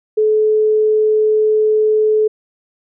sine tone, 430.5 Hz, A4, 38 cents flat, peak -10 dBFS, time 0.17-2.28 s, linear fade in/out 10 ms, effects none

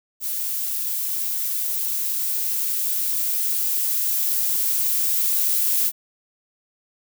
violet noise with level ramp, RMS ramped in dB -26 to -20 dBFS, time 0.2-5.92 s, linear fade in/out 50 ms, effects none

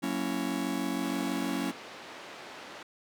45% pulse chord, F# dominant seventh, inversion none, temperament just, 185 / 231.2 / 277.5 / 333 Hz, F#3 / A#3 / C#4 / E4, 0 / -14 / +2 / +18 cents, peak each -37 / -36 / -33 / -37 dBFS, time 0.02-1.72 s, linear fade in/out 20 ms
pink band-pass noise, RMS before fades -46 dBFS, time 1.02-2.83 s, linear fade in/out 5 ms, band 340 to 4100 Hz, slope 12 dB/octave
effects none

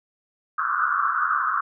pink band-pass noise, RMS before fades -23 dBFS, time 0.58-1.61 s, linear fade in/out 10 ms, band 1100 to 1500 Hz, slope 96 dB/octave, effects none

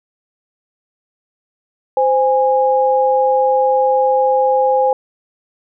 sine tone pair together, 519 / 823.9 Hz, C5 / G#5, -14 / -14 cents, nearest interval minor sixth, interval 800 cents, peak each -13 / -14 dBFS, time 1.97-4.93 s, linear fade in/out 2 ms, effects none

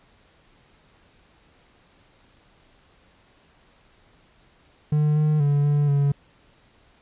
triangle tone with pitch steps, 150.3 / 152.3 / 143.8 / 145.7 / 141.7 Hz, D3 / D#3 / D3 / D3 / C#3, +40 / -37 / -36 / -13 / +38 cents, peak -15 dBFS, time 4.92-6.12 s, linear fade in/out 5 ms, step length 240 ms, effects pink hiss -58 dBFS RMS until 7.01 s + resampled to 8000 Hz

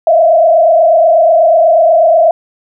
sine tone with frequency modulation, 659.3 Hz, E5, in tune, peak -4 dBFS, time 0.07-2.31 s, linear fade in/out 2 ms, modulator 28.2 Hz, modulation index 1.3, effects none

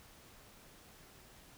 silence, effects pink hiss -59 dBFS RMS until 1.57 s

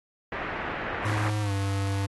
white low-pass noise, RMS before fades -33 dBFS, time 0.32-1.3 s, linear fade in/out 2 ms, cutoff 2000 Hz, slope 24 dB/octave
square tone with pitch glide, 105.6 to 98.53 Hz, G#2 to G2, +29 to +9 cents, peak -26 dBFS, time 1.04-2.07 s, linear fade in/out 20 ms, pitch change -120 cents, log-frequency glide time 1.41-1.52 s
effects AAC 32 kbps

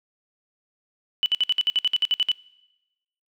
sine tone bursts, 2980 Hz, F#7, 12 cents sharp, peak -17 dBFS, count 13, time 1.23-2.316 s, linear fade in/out 0 ms, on 30 ms, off 58 ms, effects noise-tail reverb RT60 1.0 s tail -23 dB re dry

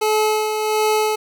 25% pulse tone with tremolo, 430 Hz, A4, 40 cents flat, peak -11 dBFS, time 0.01-1.16 s, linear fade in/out 10 ms, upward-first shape sine, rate 1.4 Hz, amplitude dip 45%, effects none

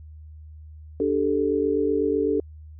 sine chord, D suspended fourth, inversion none, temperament equal, 293.7 / 392 / 440 Hz, D4 / G4 / A4, 0 / 0 / 0 cents, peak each -25 / -25 / -23 dBFS, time 1-2.4 s, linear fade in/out 2 ms, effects added 77 Hz sine -40 dBFS peak until 2.79 s

